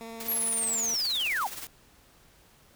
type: tone with vibrato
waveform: 15% pulse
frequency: 227.4 Hz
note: A#3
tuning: 43 cents flat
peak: -33 dBFS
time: 0.01-0.94 s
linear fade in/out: 0 ms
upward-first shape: sine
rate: 17 Hz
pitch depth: 11 cents each way
type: noise with tremolo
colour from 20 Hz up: white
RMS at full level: -37 dBFS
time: 0.2-1.67 s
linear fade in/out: 2 ms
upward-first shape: triangle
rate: 19 Hz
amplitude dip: 65%
type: linear sweep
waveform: sine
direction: down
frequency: 11840 to 710 Hz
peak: -26 dBFS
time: 0.28-1.47 s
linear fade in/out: 5 ms
effects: pink hiss -59 dBFS RMS until 2.75 s